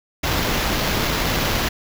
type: noise with sample-and-hold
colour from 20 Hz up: pink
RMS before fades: -21 dBFS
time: 0.23-1.69 s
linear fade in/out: 10 ms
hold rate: 8820 Hz
effects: none